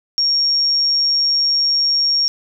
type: tone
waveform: sine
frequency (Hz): 5550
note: F8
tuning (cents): -12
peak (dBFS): -13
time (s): 0.18-2.28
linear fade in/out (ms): 0
effects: none